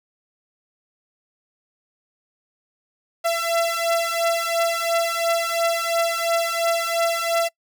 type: beating tone pair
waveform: sawtooth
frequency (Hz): 671 / 673.9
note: E5 / E5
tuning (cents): +31 / +38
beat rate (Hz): 2.9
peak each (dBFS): -19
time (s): 3.24-7.49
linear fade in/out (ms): 20
effects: noise-tail reverb RT60 0.1 s tail -24 dB re dry